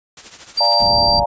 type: noise with tremolo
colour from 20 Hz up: white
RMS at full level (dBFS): -34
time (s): 0.17-0.87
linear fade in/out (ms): 2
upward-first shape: triangle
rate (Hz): 13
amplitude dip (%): 75
type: tone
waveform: sine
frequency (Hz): 4699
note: D8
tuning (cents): 0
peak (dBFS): -14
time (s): 0.57-1.2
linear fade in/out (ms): 10
type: chord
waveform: sine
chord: Bb dominant seventh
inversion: first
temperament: just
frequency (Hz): 582.7 / 699.2 / 839.1 / 932.3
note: D5 / F5 / Ab5 / Bb5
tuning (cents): -14 / +2 / +18 / 0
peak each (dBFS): -20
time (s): 0.6-1.26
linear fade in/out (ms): 10
type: low-pass noise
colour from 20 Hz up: pink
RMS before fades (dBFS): -25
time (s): 0.8-1.24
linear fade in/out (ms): 10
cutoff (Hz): 300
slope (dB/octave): 12
effects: resampled to 16000 Hz